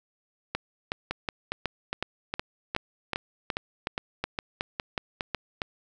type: two click trains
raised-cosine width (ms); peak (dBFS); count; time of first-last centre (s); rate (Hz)
0.3; -13 / -12; 12 / 14; 1.11-5.618 / 0.55-5.347; 2.44 / 2.71
effects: none